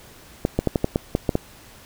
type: clicks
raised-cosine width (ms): 2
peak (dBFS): -5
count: 9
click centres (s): 0.451 / 0.59 / 0.673 / 0.758 / 0.844 / 0.959 / 1.151 / 1.292 / 1.354
effects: pink hiss -47 dBFS RMS until 1.85 s